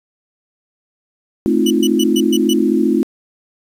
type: chord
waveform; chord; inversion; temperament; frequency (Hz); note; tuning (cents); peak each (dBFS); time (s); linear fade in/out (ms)
sine; F dominant seventh; first; just; 218.3 / 261.9 / 314.3 / 349.2; A3 / C4 / Eb4 / F4; -13 / +2 / +18 / 0; -17; 1.46-3.03; 0
type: tone bursts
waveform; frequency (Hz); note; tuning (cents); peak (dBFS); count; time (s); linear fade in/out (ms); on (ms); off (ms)
sawtooth; 2960; F#7; 0; -15; 6; 1.66-2.536; 5; 46; 120
effects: resampled to 32000 Hz + 7-bit